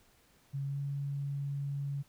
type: tone with pitch glide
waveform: sine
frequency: 138.59 to 140.77 Hz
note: C#3 to C#3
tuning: 0 to +27 cents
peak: -33 dBFS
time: 0.53-2.03 s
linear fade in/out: 20 ms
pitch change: +27 cents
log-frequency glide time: 0.65-0.78 s
effects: pink hiss -66 dBFS RMS until 2.08 s